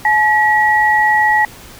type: tone pair together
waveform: sine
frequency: 855 / 1919.4 Hz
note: A5 / B6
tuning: -50 / -50 cents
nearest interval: octave + major second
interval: 1400 cents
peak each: -12 dBFS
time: 0.05-1.45 s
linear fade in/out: 2 ms
effects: pink hiss -37 dBFS RMS until 1.79 s